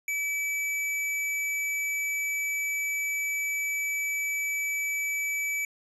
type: tone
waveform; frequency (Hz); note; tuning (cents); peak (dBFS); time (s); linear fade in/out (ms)
square; 2300; D7; -37; -28; 0.08-5.65; 2
effects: resampled to 32000 Hz + 11-bit